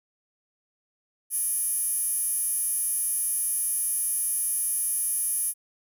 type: tone with high-pass filter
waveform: 15% pulse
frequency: 605 Hz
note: D#5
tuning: 49 cents flat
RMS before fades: -27 dBFS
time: 1.3-5.54 s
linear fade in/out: 50 ms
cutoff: 11000 Hz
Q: 7.9
effects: none